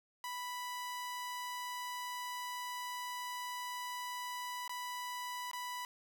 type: tone with dropouts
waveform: sawtooth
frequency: 987.8 Hz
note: B5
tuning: in tune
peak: -36 dBFS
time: 0.24-5.85 s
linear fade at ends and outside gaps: 1 ms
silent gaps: 4.678-4.694 / 5.514-5.532 s
effects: none

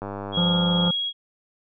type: click train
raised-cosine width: 1 ms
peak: -18 dBFS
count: 87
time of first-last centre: 0.02-0.88 s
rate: 100 Hz
type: tone with tremolo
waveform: sine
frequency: 3307 Hz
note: G#7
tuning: 8 cents flat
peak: -22 dBFS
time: 0.32-1.13 s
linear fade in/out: 50 ms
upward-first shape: sine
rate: 2.2 Hz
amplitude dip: 25%
type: harmonic tone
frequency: 174.61 Hz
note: F3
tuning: in tune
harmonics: 1 / 3 / 5 / 7 / 8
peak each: -20 / -30 / -34 / -37 / -38 dBFS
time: 0.37-0.91 s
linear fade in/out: 5 ms
effects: none

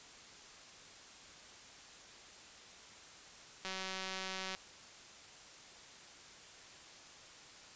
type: click train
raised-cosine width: 0.2 ms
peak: -24 dBFS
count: 171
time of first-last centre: 3.65-4.549 s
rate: 189 Hz
effects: white hiss -55 dBFS RMS until 7.75 s + resampled to 16000 Hz

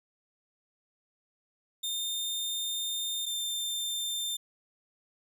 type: tone pair in turn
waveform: sawtooth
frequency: 3628 / 3590 Hz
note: A#7 / A7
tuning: -48 / +34 cents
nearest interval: unison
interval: 18 cents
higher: first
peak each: -28 dBFS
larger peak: neither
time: 1.83-3.26 / 3.26-4.37 s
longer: first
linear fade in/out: 10 ms
effects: none

